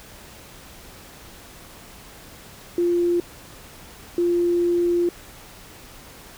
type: tone bursts at uneven times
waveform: sine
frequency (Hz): 347.7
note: F4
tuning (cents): -8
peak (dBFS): -17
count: 2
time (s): 2.78-3.2 / 4.18-5.09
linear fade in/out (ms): 2
effects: pink hiss -44 dBFS RMS until 6.37 s